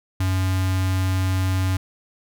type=tone with notch filter; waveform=square; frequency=93.8 Hz; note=F#2; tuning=24 cents sharp; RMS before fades=-21 dBFS; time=0.2-1.77 s; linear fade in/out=5 ms; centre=500 Hz; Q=1.2; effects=none